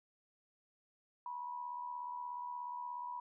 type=tone with amplitude modulation; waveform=sine; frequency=976 Hz; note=B5; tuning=21 cents flat; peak=-38 dBFS; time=1.26-3.2 s; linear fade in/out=2 ms; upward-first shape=sine; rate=76.8 Hz; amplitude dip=55%; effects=none